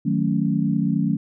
sine chord, D# half-diminished seventh, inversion none, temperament equal, 155.56 / 185 / 220 / 277.2 Hz, D#3 / F#3 / A3 / C#4, 0 / 0 / 0 / 0 cents, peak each -24 / -23 / -23 / -25 dBFS, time 0.05-1.17 s, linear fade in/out 10 ms, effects none

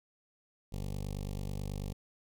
15% pulse tone with notch filter, 49.18 Hz, G1, 6 cents sharp, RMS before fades -38 dBFS, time 0.72-1.93 s, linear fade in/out 10 ms, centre 1500 Hz, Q 0.5, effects none

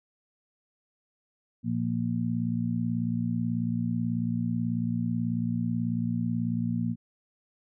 harmonic tone, 58.27 Hz, A#1, in tune, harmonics 2 / 3 / 4, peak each -31 / -31 / -29 dBFS, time 1.63-6.96 s, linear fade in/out 50 ms, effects none

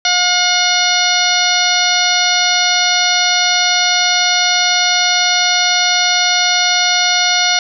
harmonic tone with a mistuned harmonic, 718 Hz, F5, 48 cents sharp, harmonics 1 / 2 / 3 / 4 / 5 / 6 / 7 / 8, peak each -19 / -19 / -19 / -21 / -19 / -18 / -23 / -18 dBFS, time 0.05-7.59 s, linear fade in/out 2 ms, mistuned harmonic 4, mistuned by +24 cents, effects none

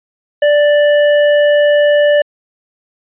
triangle tone with tanh clipping, 587.3 Hz, D5, in tune, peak -9 dBFS, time 0.42-2.22 s, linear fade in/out 5 ms, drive 18 dB, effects resampled to 8000 Hz

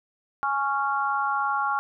sine chord, Db major, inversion second, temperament just, 831.5 / 1108.7 / 1385.9 Hz, Ab5 / Db6 / F6, +2 / 0 / -14 cents, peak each -27 dBFS, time 0.43-1.79 s, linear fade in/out 0 ms, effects none

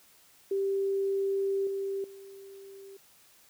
sine tone with level steps, 392 Hz, G4, in tune, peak -26 / -30 / -45 dBFS, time 0.51-2.97 s, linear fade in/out 5 ms, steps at 1.67 / 2.04 s, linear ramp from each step 2 ms, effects white hiss -60 dBFS RMS until 3.49 s

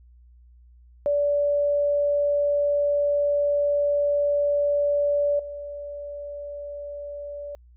sine tone with level steps, 578 Hz, D5, 28 cents flat, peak -19 / -32 dBFS, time 1.06-7.55 s, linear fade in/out 0 ms, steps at 5.39 s, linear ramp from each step 5 ms, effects added 60 Hz sine -49 dBFS peak until 7.76 s

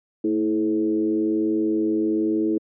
sine tone with frequency modulation, 325.4 Hz, E4, 22 cents flat, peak -18 dBFS, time 0.24-2.58 s, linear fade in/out 5 ms, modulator 101 Hz, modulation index 0.85, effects high-pass 200 Hz 12 dB/octave

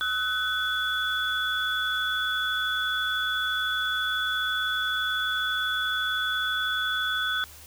sine tone cluster, 1284 / 1498 / 3426 Hz, E6 / F#6 / A7, -46 / +21 / -47 cents, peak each -33 / -27 / -29 dBFS, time 0.01-7.44 s, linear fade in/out 0 ms, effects added 76 Hz sine -51 dBFS peak until 7.66 s + white hiss -48 dBFS RMS until 7.66 s

